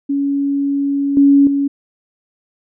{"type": "tone with level steps", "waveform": "sine", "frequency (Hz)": 280.3, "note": "C#4", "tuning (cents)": 19, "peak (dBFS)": [-14, -6, -13], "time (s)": [0.09, 1.68], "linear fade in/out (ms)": 10, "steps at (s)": [1.17, 1.47], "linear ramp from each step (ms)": 2, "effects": []}